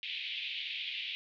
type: band-pass noise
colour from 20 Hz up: white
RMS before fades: -39 dBFS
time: 0.03-1.15 s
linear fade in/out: 0 ms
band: 2300 to 3600 Hz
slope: 48 dB/octave
effects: none